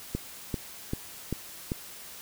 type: click train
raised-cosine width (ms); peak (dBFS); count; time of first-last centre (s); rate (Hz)
3; -16; 5; 0.15-1.719; 2.55
effects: white hiss -45 dBFS RMS until 2.21 s